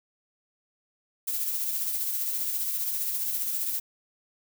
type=noise with tremolo; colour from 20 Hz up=violet; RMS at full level=-28 dBFS; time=1.27-3.8 s; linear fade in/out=10 ms; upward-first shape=sine; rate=15 Hz; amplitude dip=35%; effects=none